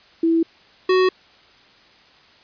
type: tone pair in turn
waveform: sine / square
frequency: 329.6 / 371.5 Hz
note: E4 / F#4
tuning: 0 / +7 cents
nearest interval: major second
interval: 207 cents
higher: second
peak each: -14 dBFS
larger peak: neither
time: 0.23-0.43 / 0.89-1.09 s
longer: neither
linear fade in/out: 5 ms
effects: white hiss -51 dBFS RMS until 2.43 s + resampled to 11025 Hz